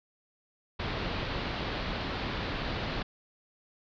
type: low-pass noise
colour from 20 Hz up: pink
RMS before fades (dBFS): -34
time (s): 0.79-3.03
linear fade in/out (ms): 10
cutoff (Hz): 4500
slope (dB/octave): 48
effects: none